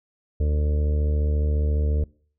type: harmonic tone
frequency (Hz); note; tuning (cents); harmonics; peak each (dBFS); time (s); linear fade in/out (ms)
74.5; D2; +25; 1 / 2 / 3 / 4 / 5 / 6 / 7 / 8; -19 / -34 / -38 / -39 / -44 / -34 / -43 / -43; 0.4-2.04; 5
effects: noise-tail reverb RT60 0.5 s tail -23 dB re dry